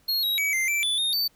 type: tone with pitch steps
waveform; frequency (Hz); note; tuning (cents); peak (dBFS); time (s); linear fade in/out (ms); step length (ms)
square; 4291 / 3834 / 2275 / 2088 / 2336 / 3475 / 3686 / 4558; C8 / A#7 / C#7 / C7 / D7 / A7 / A#7 / C#8; +43 / +48 / +44 / -4 / -10 / -22 / -20 / +47; -23; 0.08-1.28; 10; 150
effects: pink hiss -62 dBFS RMS until 1.35 s